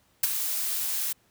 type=noise with ADSR envelope; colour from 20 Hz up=blue; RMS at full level=-20 dBFS; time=0.23-1.13 s; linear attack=6 ms; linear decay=27 ms; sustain=-9 dB; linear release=8 ms; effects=pink hiss -65 dBFS RMS until 1.3 s + high-pass 60 Hz 12 dB/octave